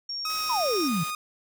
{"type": "tone", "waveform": "sine", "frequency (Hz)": 5540, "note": "F8", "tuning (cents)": -15, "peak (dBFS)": -30, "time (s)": [0.09, 0.88], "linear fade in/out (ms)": 5}
{"type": "tone with pitch glide", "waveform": "sawtooth", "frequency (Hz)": [1266, 1234.9], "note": ["D#6", "D#6"], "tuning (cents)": [30, -13], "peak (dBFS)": -26, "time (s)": [0.25, 1.15], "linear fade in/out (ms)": 2, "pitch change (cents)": -43, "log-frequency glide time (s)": [0.35, 0.66]}
{"type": "noise", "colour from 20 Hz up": "white", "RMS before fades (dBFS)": -40, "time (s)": [0.29, 1.11], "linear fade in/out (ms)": 10}
{"type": "exponential sweep", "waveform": "sine", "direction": "down", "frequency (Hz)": [1066, 150], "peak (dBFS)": -24, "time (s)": [0.49, 1.04], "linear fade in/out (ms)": 10}
{"effects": []}